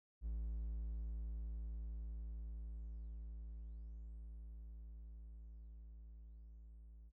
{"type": "tone with level ramp", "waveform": "triangle", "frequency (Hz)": 55.4, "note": "A1", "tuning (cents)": 13, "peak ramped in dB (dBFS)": [-37, -53], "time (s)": [0.21, 7.12], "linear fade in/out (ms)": 50, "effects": []}